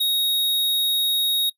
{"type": "tone", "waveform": "square", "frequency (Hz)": 3760, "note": "A#7", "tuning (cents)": 14, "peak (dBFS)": -19, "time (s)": [0, 1.5], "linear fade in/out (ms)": 10, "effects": ["noise-tail reverb RT60 0.1 s tail -21 dB re dry"]}